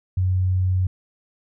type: tone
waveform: sine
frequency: 92.5 Hz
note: F#2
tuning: in tune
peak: -17 dBFS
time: 0.17-0.87 s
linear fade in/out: 5 ms
effects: none